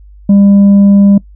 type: tone with tanh clipping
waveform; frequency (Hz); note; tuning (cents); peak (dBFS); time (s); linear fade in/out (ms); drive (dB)
sine; 200; G3; +35; -3; 0.29-1.18; 5; 3
effects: noise-tail reverb RT60 0.1 s tail -21 dB re dry + added 50 Hz sine -33 dBFS peak until 1.35 s